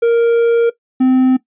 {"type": "tone pair in turn", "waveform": "triangle", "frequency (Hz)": [466.2, 258.2], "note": ["A#4", "C4"], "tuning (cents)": [0, -23], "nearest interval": "minor seventh", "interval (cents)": 1023, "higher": "first", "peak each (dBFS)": -6, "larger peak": "neither", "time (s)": [[0.02, 0.7], [1, 1.37]], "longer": "first", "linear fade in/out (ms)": 10, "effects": ["noise-tail reverb RT60 0.1 s tail -17 dB re dry", "resampled to 8000 Hz"]}